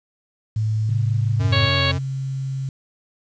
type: tone with pitch glide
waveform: sine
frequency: 108.7 to 107.33 Hz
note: A2 to A2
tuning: -21 to -43 cents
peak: -18 dBFS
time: 0.56-1.68 s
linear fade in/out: 5 ms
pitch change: -22 cents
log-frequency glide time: 0.93-1.4 s
type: tone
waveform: sine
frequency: 134.2 Hz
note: C3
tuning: 44 cents sharp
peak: -23 dBFS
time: 0.89-2.69 s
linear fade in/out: 2 ms
type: tone with vibrato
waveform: square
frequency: 90.6 Hz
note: F#2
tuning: 36 cents flat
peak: -23 dBFS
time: 1.39-1.99 s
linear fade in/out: 20 ms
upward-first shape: triangle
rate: 3.5 Hz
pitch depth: 45 cents each way
type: harmonic tone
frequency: 554.4 Hz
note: C#5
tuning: in tune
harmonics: 1 / 2 / 3 / 4 / 5 / 6 / 7 / 8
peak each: -27 / -27 / -27 / -27 / -27 / -27 / -27 / -27 dBFS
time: 1.52-1.92 s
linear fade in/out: 10 ms
effects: resampled to 16000 Hz + 8-bit